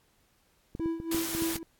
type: clicks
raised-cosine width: 3 ms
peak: -25 dBFS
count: 8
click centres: 0.751 / 0.797 / 0.859 / 1.001 / 1.147 / 1.35 / 1.422 / 1.557 s
type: tone with tremolo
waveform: triangle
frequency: 329.6 Hz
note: E4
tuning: in tune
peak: -25 dBFS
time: 0.8-1.63 s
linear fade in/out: 0 ms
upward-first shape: sine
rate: 3.5 Hz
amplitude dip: 80%
type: noise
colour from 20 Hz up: white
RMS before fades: -35 dBFS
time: 1.11-1.57 s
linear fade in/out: 5 ms
effects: pink hiss -68 dBFS RMS until 1.79 s + AAC 64 kbps

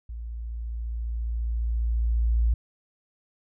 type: tone with level ramp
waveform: sine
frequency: 57.3 Hz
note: A#1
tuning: 29 cents flat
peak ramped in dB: -33 to -18 dBFS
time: 0.09-2.54 s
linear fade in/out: 5 ms
effects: none

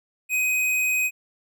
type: tone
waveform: square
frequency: 2510 Hz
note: D#7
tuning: 15 cents sharp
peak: -21 dBFS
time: 0.29-1.11 s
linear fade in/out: 50 ms
effects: none

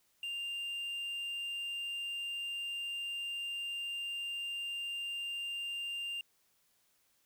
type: tone with quantisation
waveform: triangle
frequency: 2794 Hz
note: F7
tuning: in tune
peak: -35 dBFS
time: 0.23-6.21 s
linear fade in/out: 2 ms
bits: 10
effects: white hiss -73 dBFS RMS until 7.25 s

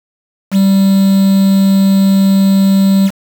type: tone with quantisation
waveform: triangle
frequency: 194.7 Hz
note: G3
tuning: 12 cents flat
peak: -4 dBFS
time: 0.51-3.11 s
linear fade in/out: 50 ms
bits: 4
effects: none

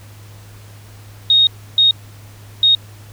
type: tone bursts at uneven times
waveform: sine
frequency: 3729 Hz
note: A#7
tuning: in tune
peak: -8 dBFS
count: 3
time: 1.3-1.47 / 1.78-1.91 / 2.63-2.75 s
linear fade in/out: 2 ms
effects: added 103 Hz sine -37 dBFS peak until 3.12 s + pink hiss -45 dBFS RMS until 3.12 s

